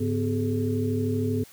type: tone cluster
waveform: sine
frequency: 103.4 / 143.1 / 249.8 / 395.6 / 428.3 Hz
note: G#2 / D3 / B3 / G4 / A4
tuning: -7 / -45 / +20 / +16 / -47 cents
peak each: -27 / -36 / -27 / -36 / -30 dBFS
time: 0-1.44 s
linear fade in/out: 10 ms
effects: white hiss -51 dBFS RMS until 1.52 s